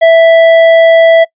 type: tone with tanh clipping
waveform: sine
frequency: 659.3 Hz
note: E5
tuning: in tune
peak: -3 dBFS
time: 0.01-1.25 s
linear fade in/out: 20 ms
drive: 11 dB
effects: noise-tail reverb RT60 0.1 s tail -25 dB re dry + resampled to 8000 Hz